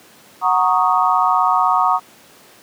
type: chord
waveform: sine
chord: D# minor seventh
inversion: first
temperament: equal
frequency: 740 / 932.3 / 1108.7 / 1244.5 Hz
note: F#5 / A#5 / C#6 / D#6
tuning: 0 / 0 / 0 / 0 cents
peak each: -18 dBFS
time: 0.41-2 s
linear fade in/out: 50 ms
effects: pink hiss -46 dBFS RMS until 2.62 s + high-pass 200 Hz 12 dB/octave